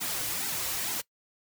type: noise with flanger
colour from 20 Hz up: white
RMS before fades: -32 dBFS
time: 0-1.02 s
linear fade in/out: 20 ms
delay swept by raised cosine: 1.7 to 5 ms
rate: 2.2 Hz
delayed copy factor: -1
effects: noise-tail reverb RT60 0.1 s tail -21 dB re dry